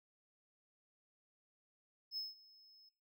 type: tone with ADSR envelope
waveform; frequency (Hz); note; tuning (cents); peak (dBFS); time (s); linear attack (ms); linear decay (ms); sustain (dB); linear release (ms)
triangle; 5190; E8; -28; -37; 2.11-2.89; 62; 170; -23; 4
effects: noise-tail reverb RT60 0.4 s tail -18 dB re dry